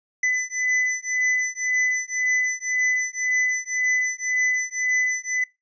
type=beating tone pair; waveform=square; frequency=2005 / 2006.9 Hz; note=B6 / B6; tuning=+26 / +27 cents; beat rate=1.9 Hz; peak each=-25 dBFS; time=0.23-5.44 s; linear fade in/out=5 ms; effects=noise-tail reverb RT60 0.2 s tail -21 dB re dry + resampled to 16000 Hz